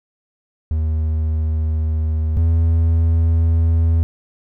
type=tone pair in turn; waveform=triangle; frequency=78.6 / 82.16 Hz; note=D#2 / E2; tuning=+18 / -5 cents; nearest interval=minor second; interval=77 cents; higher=second; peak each=-14 / -10 dBFS; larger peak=second; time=0.71-2.37 / 2.37-4.03 s; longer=neither; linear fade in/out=0 ms; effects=none